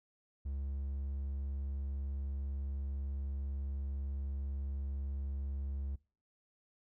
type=tone; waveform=triangle; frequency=69 Hz; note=C#2; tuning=7 cents flat; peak=-34 dBFS; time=0.45-5.96 s; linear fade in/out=10 ms; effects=noise-tail reverb RT60 0.4 s tail -23 dB re dry